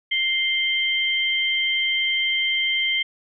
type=tone pair together; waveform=sine; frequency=2097 / 3142 Hz; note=C7 / G7; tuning=+3 / +3 cents; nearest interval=perfect fifth; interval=700 cents; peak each=-22 dBFS; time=0.11-3.03 s; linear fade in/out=10 ms; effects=none